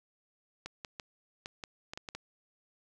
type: clicks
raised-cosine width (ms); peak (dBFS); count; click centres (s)
0.2; -23; 9; 0.66 / 0.848 / 0.998 / 1.459 / 1.638 / 1.935 / 1.975 / 2.088 / 2.15
effects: none